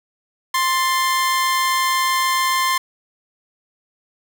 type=tone pair together; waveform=sawtooth; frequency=1048.9 / 1764 Hz; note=C6 / A6; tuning=+4 / +4 cents; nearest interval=major sixth; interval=900 cents; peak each=-13 / -23 dBFS; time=0.54-2.78 s; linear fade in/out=5 ms; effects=none